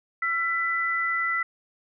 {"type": "tone pair together", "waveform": "sine", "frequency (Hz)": [1355, 1992], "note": ["E6", "B6"], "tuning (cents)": [47, 14], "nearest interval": "perfect fifth", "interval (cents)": 667, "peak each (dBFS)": [-27, -25], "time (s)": [0.22, 1.43], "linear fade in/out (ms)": 5, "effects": []}